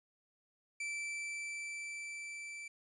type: tone with level ramp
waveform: 45% pulse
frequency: 2329 Hz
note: D7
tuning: 15 cents flat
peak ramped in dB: -37 to -44 dBFS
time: 0.8-2.68 s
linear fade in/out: 5 ms
effects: resampled to 24000 Hz + 12-bit